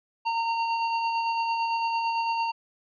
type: tone with tremolo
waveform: square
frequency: 918 Hz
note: A#5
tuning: 27 cents flat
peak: -24 dBFS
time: 0.25-2.52 s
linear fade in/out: 20 ms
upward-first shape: sine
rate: 8.9 Hz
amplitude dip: 30%
effects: resampled to 11025 Hz